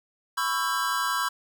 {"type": "chord", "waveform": "square", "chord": "C# half-diminished seventh", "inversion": "third", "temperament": "just", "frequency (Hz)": [997.9, 1108.7, 1330.5, 1596.6], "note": ["B5", "C#6", "E6", "G6"], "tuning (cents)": [18, 0, 16, 31], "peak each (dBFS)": -31, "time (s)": [0.37, 1.29], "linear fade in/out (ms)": 10, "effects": []}